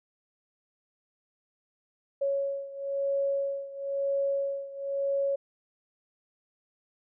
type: beating tone pair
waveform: sine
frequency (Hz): 554.4 / 555.4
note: C#5 / C#5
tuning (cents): 0 / +3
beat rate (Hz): 1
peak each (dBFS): -29 / -32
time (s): 2.21-5.36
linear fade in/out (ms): 10
effects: none